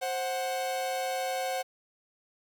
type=tone pair together; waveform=45% pulse; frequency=526.9 / 740 Hz; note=C5 / F#5; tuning=+12 / 0 cents; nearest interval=tritone; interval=588 cents; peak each=-33 / -32 dBFS; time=0.01-1.63 s; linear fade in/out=20 ms; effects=10-bit